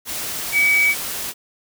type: tone in noise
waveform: sine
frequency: 2275 Hz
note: C#7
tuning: 44 cents sharp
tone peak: -13 dBFS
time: 0.52-0.95 s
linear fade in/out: 50 ms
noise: white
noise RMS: -27 dBFS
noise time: 0.05-1.34 s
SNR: +11 dB
effects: none